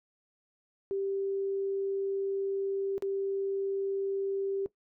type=tone with dropouts; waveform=sine; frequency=392 Hz; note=G4; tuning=in tune; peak=-29 dBFS; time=0.91-4.66 s; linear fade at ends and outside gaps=0 ms; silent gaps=2.98-3.023 s; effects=noise-tail reverb RT60 0.1 s tail -17 dB re dry